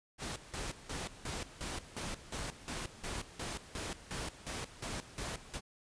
pink noise with tremolo, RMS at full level -40 dBFS, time 0.18-5.61 s, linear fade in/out 50 ms, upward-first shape square, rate 2.8 Hz, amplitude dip 80%, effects resampled to 22050 Hz

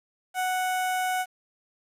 sawtooth tone with notch filter, 740 Hz, F#5, in tune, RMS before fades -27 dBFS, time 0.34-1.26 s, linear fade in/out 50 ms, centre 4400 Hz, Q 1.3, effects resampled to 32000 Hz + 9-bit

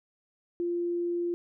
sine tone, 346.7 Hz, F4, 13 cents flat, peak -27 dBFS, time 0.6-1.34 s, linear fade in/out 0 ms, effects none

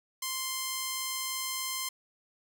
5% pulse tone, 1046.5 Hz, C6, in tune, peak -20 dBFS, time 0.22-1.89 s, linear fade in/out 5 ms, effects none

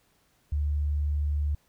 sine tone, 73.42 Hz, D2, in tune, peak -24 dBFS, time 0.52-1.55 s, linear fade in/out 5 ms, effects pink hiss -67 dBFS RMS until 1.68 s

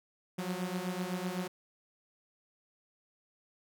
sawtooth beating tone pair, 178 / 185.9 Hz, F3 / F#3, +33 / +8 cents, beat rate 7.9 Hz, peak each -33 / -33 dBFS, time 0.38-1.48 s, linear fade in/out 10 ms, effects none

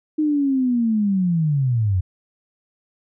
sine linear sweep, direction down, 311.1 to 87.31 Hz, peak -16 dBFS, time 0.18-2.01 s, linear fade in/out 10 ms, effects none

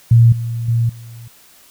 sine tone with level steps, 116.54 Hz, A#2, in tune, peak -5 / -19 / -12 / -32 dBFS, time 0.11-1.28 s, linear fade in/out 5 ms, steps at 0.32 / 0.68 / 0.89 s, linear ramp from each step 5 ms, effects white hiss -47 dBFS RMS until 1.7 s

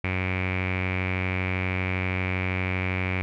sawtooth tone with low-pass filter, 92.6 Hz, F#2, 2 cents sharp, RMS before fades -27 dBFS, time 0.04-3.22 s, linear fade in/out 0 ms, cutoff 2300 Hz, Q 9.6, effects none

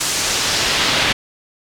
brown noise with band-pass filter sweep, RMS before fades -18 dBFS, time 0-1.13 s, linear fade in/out 10 ms, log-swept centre 7600 to 3200 Hz, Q 1.1, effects none

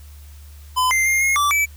square tone with pitch steps, 1013 / 2088 / 2118 / 2153 / 1163 / 2306 Hz, B5 / C7 / C7 / C7 / D6 / D7, +44 / -4 / +21 / +49 / -17 / -32 cents, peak -16 dBFS, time 0.76-1.66 s, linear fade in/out 20 ms, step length 150 ms, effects added 73 Hz sine -38 dBFS peak until 1.76 s + white hiss -51 dBFS RMS until 1.76 s

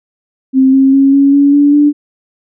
sine tone with pitch steps, 263.9 / 268.5 / 273.2 / 278 / 282.8 / 287.8 / 292.8 Hz, C4 / C4 / C#4 / C#4 / C#4 / D4 / D4, +15 / +45 / -25 / +5 / +35 / -35 / -5 cents, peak -4 dBFS, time 0.53-1.93 s, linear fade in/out 50 ms, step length 200 ms, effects none

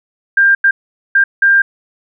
sine tone bursts at uneven times, 1594 Hz, G6, 28 cents sharp, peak -6 dBFS, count 4, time 0.37-0.55 / 0.64-0.71 / 1.15-1.24 / 1.42-1.62 s, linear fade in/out 5 ms, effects none

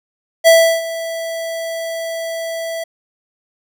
square tone with ADSR envelope, 659.3 Hz, E5, in tune, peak -5 dBFS, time 0.44-2.84 s, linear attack 33 ms, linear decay 340 ms, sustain -17 dB, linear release 7 ms, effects none

